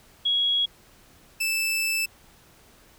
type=tone pair in turn; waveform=sine / sawtooth; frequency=3322 / 2637 Hz; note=G#7 / E7; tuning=0 / 0 cents; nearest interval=major third; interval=400 cents; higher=first; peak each=-20 dBFS; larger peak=neither; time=0.25-0.66 / 1.4-2.06 s; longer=second; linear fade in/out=10 ms; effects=pink hiss -55 dBFS RMS until 2.98 s